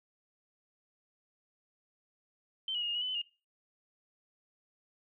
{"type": "tone with pitch steps", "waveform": "sine", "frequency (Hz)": [3104, 2917, 2861, 2838, 2912, 3003, 3029, 2845], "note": ["G7", "F#7", "F7", "F7", "F#7", "F#7", "F#7", "F7"], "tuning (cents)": [-18, -25, 41, 27, -28, 25, 40, 31], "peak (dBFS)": -32, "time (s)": [2.68, 3.216], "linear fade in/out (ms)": 2, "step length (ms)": 67, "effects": ["noise-tail reverb RT60 0.3 s tail -19 dB re dry"]}